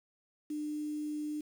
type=tone with quantisation; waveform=sine; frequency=300.3 Hz; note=D4; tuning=39 cents sharp; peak=-34 dBFS; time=0.5-1.41 s; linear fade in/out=5 ms; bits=9; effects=none